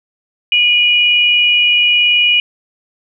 sine tone pair together, 2451 / 2910 Hz, D#7 / F#7, -27 / -29 cents, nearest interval minor third, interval 298 cents, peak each -11 dBFS, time 0.52-2.4 s, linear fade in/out 2 ms, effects none

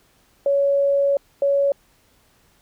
sine tone bursts at uneven times, 560 Hz, C#5, 18 cents sharp, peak -15 dBFS, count 2, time 0.46-1.17 / 1.42-1.72 s, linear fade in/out 2 ms, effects pink hiss -59 dBFS RMS until 2.61 s

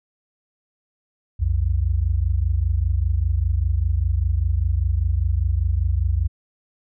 sine tone pair together, 61.8 / 86.85 Hz, B1 / F2, +2 / -9 cents, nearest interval tritone, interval 589 cents, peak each -20 dBFS, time 1.39-6.28 s, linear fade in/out 20 ms, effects none

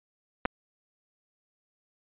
clicks, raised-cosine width 0.5 ms, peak -12 dBFS, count 2, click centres 0.453 / 0.457 s, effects resampled to 8000 Hz

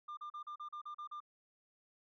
sine tone bursts, 1199 Hz, D6, 36 cents sharp, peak -40 dBFS, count 9, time 0.08-1.204 s, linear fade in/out 10 ms, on 92 ms, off 37 ms, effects tanh soft clip ceiling -42 dBFS

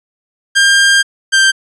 sawtooth tone pair in turn, 1600 / 1574.3 Hz, G6 / G6, +35 / +7 cents, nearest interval unison, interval 28 cents, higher first, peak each -3 dBFS, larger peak neither, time 0.55-1.03 / 1.32-1.52 s, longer first, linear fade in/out 20 ms, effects resampled to 22050 Hz

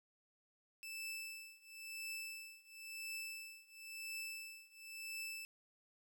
sawtooth tone with tremolo, 2637 Hz, E7, in tune, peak -39 dBFS, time 0.83-5.45 s, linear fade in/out 0 ms, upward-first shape triangle, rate 0.97 Hz, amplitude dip 95%, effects 13-bit

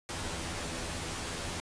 pink noise with comb filter, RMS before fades -37 dBFS, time 0.09-1.6 s, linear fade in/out 0 ms, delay 12 ms, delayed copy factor +0.7, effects resampled to 22050 Hz

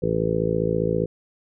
harmonic tone, 55 Hz, A1, in tune, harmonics 1 / 2 / 3 / 4 / 5 / 6 / 7 / 8 / 9, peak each -36 / -30 / -26 / -33 / -33 / -32 / -28 / -26 / -26 dBFS, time 0.02-1.06 s, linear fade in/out 10 ms, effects none

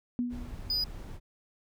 sine tone with exponential decay, 243.7 Hz, B3, 23 cents flat, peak -25 dBFS, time 0.19-0.7 s, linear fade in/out 0 ms, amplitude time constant 110 ms
brown noise, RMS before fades -41 dBFS, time 0.29-1.2 s, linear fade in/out 50 ms
triangle tone, 4952 Hz, D#8, 9 cents flat, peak -26 dBFS, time 0.7-0.84 s, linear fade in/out 2 ms
effects none

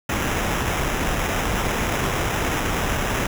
pink noise with sample-and-hold, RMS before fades -23 dBFS, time 0.09-3.27 s, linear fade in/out 5 ms, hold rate 4410 Hz, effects none

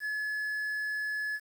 triangle tone with quantisation, 1708 Hz, G#6, 48 cents sharp, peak -29 dBFS, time 0-1.4 s, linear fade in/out 50 ms, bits 9, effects none

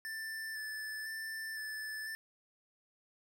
square tone with vibrato, 1760 Hz, A6, in tune, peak -40 dBFS, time 0.05-2.15 s, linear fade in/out 0 ms, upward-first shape square, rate 0.99 Hz, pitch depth 14 cents each way, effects none

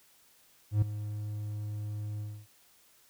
triangle tone with ADSR envelope, 105.1 Hz, G#2, 21 cents sharp, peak -18 dBFS, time 0.71-2.47 s, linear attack 110 ms, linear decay 7 ms, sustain -14 dB, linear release 270 ms, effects white hiss -63 dBFS RMS until 3.09 s

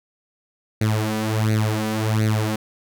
sawtooth tone with flanger, 108.7 Hz, A2, 21 cents flat, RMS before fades -21 dBFS, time 0.81-2.56 s, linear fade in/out 5 ms, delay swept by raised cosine 0.47 to 4.07 ms, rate 1.4 Hz, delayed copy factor +0.8, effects none

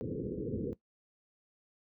white low-pass noise, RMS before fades -36 dBFS, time 0.01-0.73 s, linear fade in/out 0 ms, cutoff 490 Hz, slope 96 dB/octave, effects noise-tail reverb RT60 0.1 s tail -17 dB re dry + high-pass 80 Hz 12 dB/octave

